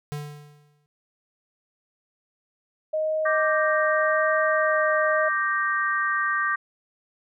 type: tone with exponential decay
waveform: square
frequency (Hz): 147.3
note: D3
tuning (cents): +6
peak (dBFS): -28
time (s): 0.12-0.86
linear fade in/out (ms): 0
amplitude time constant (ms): 160
type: tone with vibrato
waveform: sine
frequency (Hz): 622.3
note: D#5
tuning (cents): 0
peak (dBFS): -22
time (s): 2.93-5.29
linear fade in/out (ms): 10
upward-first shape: sine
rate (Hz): 0.87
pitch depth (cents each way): 10
type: chord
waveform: sine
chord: G minor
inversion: second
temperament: equal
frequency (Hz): 1174.7 / 1568 / 1864.7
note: D6 / G6 / Bb6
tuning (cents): 0 / 0 / 0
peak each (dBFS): -25 / -26 / -27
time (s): 3.25-6.56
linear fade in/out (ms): 10
effects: none